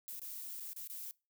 violet noise with dropouts, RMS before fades -45 dBFS, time 0.08-1.11 s, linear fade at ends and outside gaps 0 ms, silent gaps 0.195-0.217 / 0.599-0.605 / 0.732-0.763 / 0.874-0.899 s, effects noise-tail reverb RT60 0.3 s tail -24 dB re dry

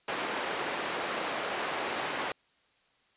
pink band-pass noise, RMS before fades -34 dBFS, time 0.08-2.32 s, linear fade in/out 2 ms, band 420 to 2900 Hz, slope 12 dB/octave, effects white hiss -68 dBFS RMS until 3.16 s + resampled to 8000 Hz

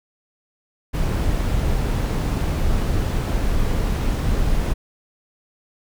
brown noise, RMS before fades -20 dBFS, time 0.93-4.74 s, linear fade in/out 20 ms, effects none

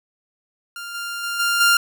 sawtooth tone with level steps, 1396.9 Hz, F6, in tune, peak -27 / -23 / -20 / -14 / -9 dBFS, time 0.76-1.77 s, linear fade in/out 2 ms, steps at 0.94 / 1.23 / 1.39 / 1.6 s, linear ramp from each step 10 ms, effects none

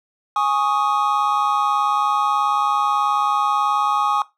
triangle chord, Ab suspended fourth, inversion none, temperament just, 830.6 / 1107.5 / 1245.9 Hz, Ab5 / Db6 / Eb6, 0 / -2 / +2 cents, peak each -19 dBFS, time 0.36-4.22 s, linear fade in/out 2 ms, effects noise-tail reverb RT60 0.2 s tail -18 dB re dry

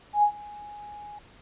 sine tone with ADSR envelope, 830.6 Hz, G#5, in tune, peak -15 dBFS, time 0.13-1.19 s, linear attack 100 ms, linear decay 83 ms, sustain -24 dB, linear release 8 ms, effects pink hiss -54 dBFS RMS until 1.41 s + resampled to 8000 Hz

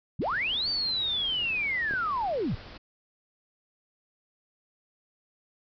sine linear two-way sweep, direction up then down, 77.5 to 4632 to 77.5 Hz, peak -26 dBFS, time 0.19-2.55 s, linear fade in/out 5 ms, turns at 0.69 s
pink low-pass noise, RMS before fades -46 dBFS, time 0.21-2.78 s, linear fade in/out 10 ms, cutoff 5200 Hz, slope 96 dB/octave
clicks, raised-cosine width 2 ms, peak -26 dBFS, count 2, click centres 1.91 / 1.937 s
effects none

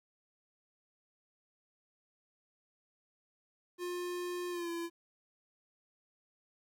square tone with pitch glide, 355 to 338.6 Hz, F4 to E4, +28 to +46 cents, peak -37 dBFS, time 3.78-4.9 s, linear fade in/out 50 ms, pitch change -82 cents, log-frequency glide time 4.5-4.7 s, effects 12-bit

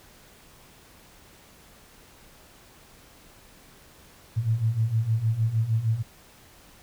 sine beating tone pair, 108.3 / 114.8 Hz, A2 / A#2, -27 / -26 cents, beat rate 6.5 Hz, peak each -27 / -23 dBFS, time 4.36-6.03 s, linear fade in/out 20 ms, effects pink hiss -53 dBFS RMS until 6.82 s

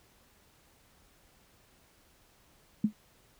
sine tone with exponential decay, 212.8 Hz, G#3, 42 cents sharp, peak -19 dBFS, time 2.84-2.93 s, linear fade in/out 5 ms, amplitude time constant 19 ms, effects pink hiss -64 dBFS RMS until 3.39 s

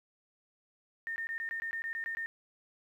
sine tone bursts, 1823 Hz, A#6, 39 cents flat, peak -34 dBFS, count 11, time 1.07-2.26 s, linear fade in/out 0 ms, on 90 ms, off 20 ms, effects 11-bit

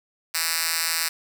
5% pulse tone with high-pass filter, 164.1 Hz, E3, 8 cents flat, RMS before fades -25 dBFS, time 0.34-1.09 s, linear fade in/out 10 ms, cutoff 3200 Hz, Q 0.56, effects none

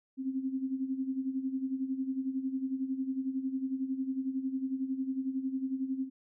sine tone with tremolo, 264.4 Hz, C4, 18 cents sharp, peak -28 dBFS, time 0.17-6.1 s, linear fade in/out 50 ms, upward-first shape sine, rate 11 Hz, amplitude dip 70%, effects none

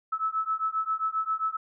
sine beating tone pair, 1300 / 1307.5 Hz, E6 / E6, -24 / -15 cents, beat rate 7.5 Hz, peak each -29 dBFS, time 0.12-1.57 s, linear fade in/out 10 ms, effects none

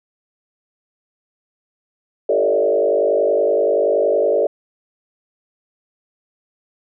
sine tone with frequency modulation, 510 Hz, C5, 44 cents flat, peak -13 dBFS, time 2.29-4.47 s, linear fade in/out 5 ms, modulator 50.6 Hz, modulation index 2.4, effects none

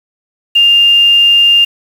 sine tone with quantisation, 2804 Hz, F7, 6 cents sharp, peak -4 dBFS, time 0.55-1.65 s, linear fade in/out 10 ms, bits 5, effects none

